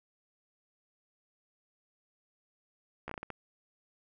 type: slowing click train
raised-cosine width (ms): 0.5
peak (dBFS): -24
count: 7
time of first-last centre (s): 3.08-3.303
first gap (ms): 14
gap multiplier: 1.39
effects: none